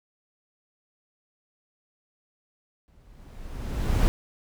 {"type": "noise with exponential growth", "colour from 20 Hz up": "brown", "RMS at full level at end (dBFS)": -18, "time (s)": [2.88, 4.08], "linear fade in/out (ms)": 0, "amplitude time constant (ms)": 260, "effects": []}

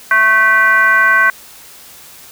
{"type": "tone with frequency modulation", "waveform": "sine", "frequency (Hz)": 1532, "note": "G6", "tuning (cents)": -40, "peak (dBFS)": -7, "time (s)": [0.11, 1.3], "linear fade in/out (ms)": 2, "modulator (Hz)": 435, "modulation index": 0.98, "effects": ["white hiss -38 dBFS RMS until 2.31 s"]}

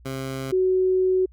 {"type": "tone pair in turn", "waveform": ["15% pulse", "sine"], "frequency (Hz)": [133.4, 372.5], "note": ["C3", "F#4"], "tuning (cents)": [34, 12], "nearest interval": "octave + tritone", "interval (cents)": 1778, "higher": "second", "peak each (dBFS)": [-22, -17], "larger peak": "second", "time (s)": [[0.05, 0.52], [0.52, 1.26]], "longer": "second", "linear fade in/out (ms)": 10, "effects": ["added 60 Hz sine -47 dBFS peak until 1.32 s"]}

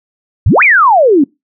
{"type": "exponential two-way sweep", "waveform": "sine", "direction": "up then down", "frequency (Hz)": [70.1, 2517, 262.4], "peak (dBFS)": -4, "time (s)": [0.46, 1.24], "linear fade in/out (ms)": 5, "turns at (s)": 0.63, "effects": ["noise-tail reverb RT60 0.2 s tail -23 dB re dry"]}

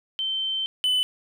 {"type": "tone pair in turn", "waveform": ["sine", "triangle"], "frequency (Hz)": [3100, 3010], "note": ["G7", "F#7"], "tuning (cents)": [-20, 29], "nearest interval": "minor second", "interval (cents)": 51, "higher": "first", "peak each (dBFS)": [-24, -18], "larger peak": "second", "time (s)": [[0.19, 0.66], [0.84, 1.03]], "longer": "first", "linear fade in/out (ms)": 0, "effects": []}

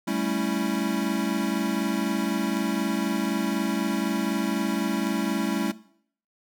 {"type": "chord", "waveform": "square", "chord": "A dominant seventh", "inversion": "third", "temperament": "equal", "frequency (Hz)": [196, 220, 277.2, 329.6], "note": ["G3", "A3", "C#4", "E4"], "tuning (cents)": [0, 0, 0, 0], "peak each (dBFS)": -31, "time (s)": [0.07, 5.72], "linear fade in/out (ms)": 10, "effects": ["noise-tail reverb RT60 0.6 s tail -18 dB re dry"]}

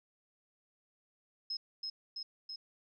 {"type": "tone with echo", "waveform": "sine", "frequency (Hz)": 5150, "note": "E8", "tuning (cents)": -41, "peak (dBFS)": -35, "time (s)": [1.5, 1.57], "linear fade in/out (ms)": 5, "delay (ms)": 330, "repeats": 3, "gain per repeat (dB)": -2, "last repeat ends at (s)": 2.56, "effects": []}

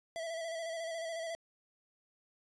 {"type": "tone with vibrato", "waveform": "square", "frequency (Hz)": 659.3, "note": "E5", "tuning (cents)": 0, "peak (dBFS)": -38, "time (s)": [0.16, 1.35], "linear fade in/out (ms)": 0, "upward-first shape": "square", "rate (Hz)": 14, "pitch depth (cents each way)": 30, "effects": ["resampled to 22050 Hz"]}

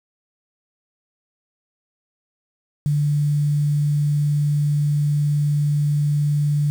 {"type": "tone with quantisation", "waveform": "sine", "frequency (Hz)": 146.83, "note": "D3", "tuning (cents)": 0, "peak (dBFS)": -16, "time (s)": [2.86, 6.7], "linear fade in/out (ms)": 0, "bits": 7, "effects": []}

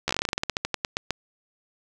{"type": "slowing click train", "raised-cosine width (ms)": 0.2, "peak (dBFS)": -7, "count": 20, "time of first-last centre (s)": [0.08, 1.107], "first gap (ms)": 13, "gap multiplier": 1.14, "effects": []}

